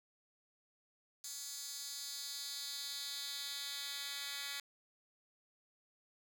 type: tone with high-pass filter sweep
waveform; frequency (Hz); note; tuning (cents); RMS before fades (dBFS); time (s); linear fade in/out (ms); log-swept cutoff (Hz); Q
10% pulse; 281.8; C#4; +29; -44; 1.24-4.6; 2; 6000 to 2700; 1.9
effects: none